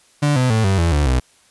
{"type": "tone with pitch steps", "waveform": "35% pulse", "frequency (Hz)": [146.3, 127.36, 110.87, 96.52, 84.03, 73.15, 63.68], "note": ["D3", "C3", "A2", "G2", "E2", "D2", "C2"], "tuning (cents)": [-6, -46, 14, -26, 34, -6, -46], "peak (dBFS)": -12, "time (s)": [0.22, 1.2], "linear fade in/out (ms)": 10, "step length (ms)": 140, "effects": ["white hiss -54 dBFS RMS until 1.5 s", "resampled to 24000 Hz"]}